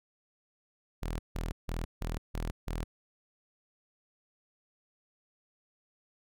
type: tone bursts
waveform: sawtooth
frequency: 40.74 Hz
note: E1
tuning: 20 cents flat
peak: -29 dBFS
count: 6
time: 1.02-2.84 s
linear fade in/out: 10 ms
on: 170 ms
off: 160 ms
effects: none